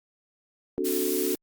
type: chord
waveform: sine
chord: D dominant seventh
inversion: third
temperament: equal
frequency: 261.6 / 293.7 / 370 / 440 Hz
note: C4 / D4 / F#4 / A4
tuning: 0 / 0 / 0 / 0 cents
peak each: -34 / -31 / -28 / -31 dBFS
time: 0.78-1.35 s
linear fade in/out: 0 ms
type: noise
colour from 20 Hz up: blue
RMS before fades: -31 dBFS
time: 0.84-1.36 s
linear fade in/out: 20 ms
effects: Opus 48 kbps